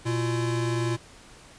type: tone pair together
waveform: square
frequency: 120.21 / 340 Hz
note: B2 / F4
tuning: -46 / -46 cents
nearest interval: octave + tritone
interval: 1800 cents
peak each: -27 / -29 dBFS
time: 0.05-0.97 s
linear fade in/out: 20 ms
effects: pink hiss -50 dBFS RMS until 1.58 s + resampled to 22050 Hz

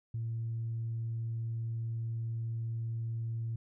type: tone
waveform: sine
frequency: 114.4 Hz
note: A#2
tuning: 32 cents flat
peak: -32 dBFS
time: 0.14-3.56 s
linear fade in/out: 5 ms
effects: tanh soft clip ceiling -29 dBFS

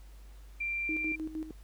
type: tone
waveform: sine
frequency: 2365 Hz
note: D7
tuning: 12 cents sharp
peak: -31 dBFS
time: 0.6-1.16 s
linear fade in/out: 10 ms
type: tone with tremolo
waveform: sine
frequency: 314.4 Hz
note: D#4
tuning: 18 cents sharp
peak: -33 dBFS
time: 0.89-1.51 s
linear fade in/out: 2 ms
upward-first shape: square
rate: 6.5 Hz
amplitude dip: 70%
effects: added 50 Hz sine -48 dBFS peak until 1.63 s + pink hiss -63 dBFS RMS until 1.63 s

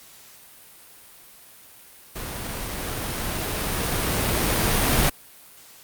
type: noise with level ramp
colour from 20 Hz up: pink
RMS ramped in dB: -33 to -19 dBFS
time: 2.15-5.1 s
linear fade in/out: 10 ms
effects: white hiss -48 dBFS RMS until 5.83 s + Opus 48 kbps

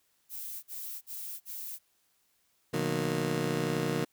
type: noise bursts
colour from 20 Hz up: violet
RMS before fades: -40 dBFS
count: 4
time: 0.29-1.791 s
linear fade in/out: 50 ms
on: 340 ms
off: 47 ms
type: chord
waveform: 20% pulse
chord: B major seventh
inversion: none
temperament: just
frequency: 123.47 / 154.34 / 185.21 / 231.5 Hz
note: B2 / D#3 / F#3 / A#3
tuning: 0 / -14 / +2 / -12 cents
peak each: -32 / -27 / -32 / -32 dBFS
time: 2.73-4.05 s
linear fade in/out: 10 ms
effects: white hiss -72 dBFS RMS until 4.12 s

